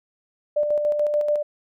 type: tone with tremolo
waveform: sine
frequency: 593 Hz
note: D5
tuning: 17 cents sharp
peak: -17 dBFS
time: 0.56-1.43 s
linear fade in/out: 10 ms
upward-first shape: square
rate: 6.9 Hz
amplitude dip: 40%
effects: none